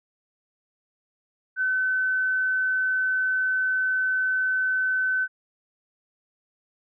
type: tone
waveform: sine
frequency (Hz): 1519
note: F#6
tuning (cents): +45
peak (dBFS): -21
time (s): 1.56-5.28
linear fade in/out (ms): 50
effects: none